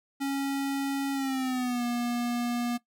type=tone with pitch glide; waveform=square; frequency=275.9 to 240.2 Hz; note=C#4 to B3; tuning=-8 to -48 cents; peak=-28 dBFS; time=0.2-2.78 s; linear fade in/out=20 ms; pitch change=-240 cents; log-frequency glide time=1.13-1.84 s; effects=noise-tail reverb RT60 0.1 s tail -17 dB re dry